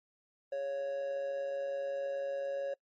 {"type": "tone with amplitude modulation", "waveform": "triangle", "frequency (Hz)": 554.4, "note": "C#5", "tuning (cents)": 0, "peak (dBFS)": -29, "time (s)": [0.52, 2.74], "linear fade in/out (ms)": 5, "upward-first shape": "sine", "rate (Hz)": 143, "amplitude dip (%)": 45, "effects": ["noise-tail reverb RT60 0.1 s tail -24 dB re dry", "MP3 32 kbps"]}